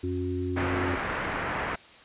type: harmonic tone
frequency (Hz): 90.6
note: F#2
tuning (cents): -36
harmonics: 1 / 3 / 4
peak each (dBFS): -31 / -32 / -32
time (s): 0.03-0.96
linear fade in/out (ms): 10
type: low-pass noise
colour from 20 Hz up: white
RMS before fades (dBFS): -31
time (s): 0.56-1.76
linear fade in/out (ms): 10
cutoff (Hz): 2000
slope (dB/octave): 24
effects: white hiss -51 dBFS RMS until 2.04 s + resampled to 8000 Hz